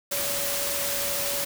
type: tone in noise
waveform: sine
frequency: 566 Hz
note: C#5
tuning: 36 cents sharp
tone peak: -34 dBFS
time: 0.11-1.45 s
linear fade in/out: 10 ms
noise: white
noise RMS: -28 dBFS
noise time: 0.11-1.45 s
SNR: -9 dB
effects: none